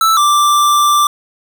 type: tone pair in turn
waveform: square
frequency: 1318.5 / 1176.9 Hz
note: E6 / D6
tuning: 0 / +3 cents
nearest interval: major second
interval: 197 cents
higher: first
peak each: -9 dBFS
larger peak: neither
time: 0.01-0.17 / 0.17-1.07 s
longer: second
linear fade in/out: 2 ms
effects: none